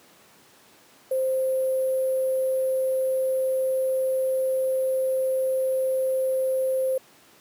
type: tone with sample-and-hold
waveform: sine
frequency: 523.3 Hz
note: C5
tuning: in tune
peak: -21 dBFS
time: 1.11-6.98 s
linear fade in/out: 5 ms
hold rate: 11025 Hz
effects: pink hiss -54 dBFS RMS until 7.4 s + high-pass 200 Hz 12 dB/octave